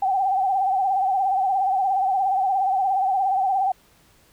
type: tone with vibrato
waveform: sine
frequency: 770 Hz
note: G5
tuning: 31 cents flat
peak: -18 dBFS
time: 0.02-3.72 s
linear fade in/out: 5 ms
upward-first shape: sine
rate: 17 Hz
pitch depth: 71 cents each way
effects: pink hiss -57 dBFS RMS until 4.32 s